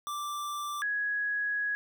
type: tone pair in turn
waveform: square / sine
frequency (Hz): 1174.7 / 1668.5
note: D6 / G#6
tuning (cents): 0 / +8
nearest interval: tritone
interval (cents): 608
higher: second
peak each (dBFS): -34 / -28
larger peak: second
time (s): 0.07-0.82 / 0.82-1.75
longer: second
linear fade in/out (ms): 0
effects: none